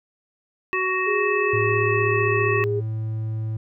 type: harmonic tone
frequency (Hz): 373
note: F#4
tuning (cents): +14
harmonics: 1 / 3 / 5 / 7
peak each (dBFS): -26 / -26 / -26 / -26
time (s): 0.73-2.64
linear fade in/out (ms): 0
type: tone with pitch glide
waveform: sine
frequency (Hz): 412.4 to 407.9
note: G#4 to G#4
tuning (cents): -12 to -31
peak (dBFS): -22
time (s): 1.06-2.81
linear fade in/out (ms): 20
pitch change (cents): -19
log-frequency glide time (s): 1.26-2.13
type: tone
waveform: triangle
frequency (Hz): 110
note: A2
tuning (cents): 0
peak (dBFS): -22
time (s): 1.53-3.57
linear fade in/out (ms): 5
effects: none